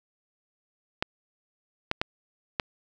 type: clicks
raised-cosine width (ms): 0.3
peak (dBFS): -9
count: 4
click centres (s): 1.025 / 1.914 / 2.015 / 2.598
effects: none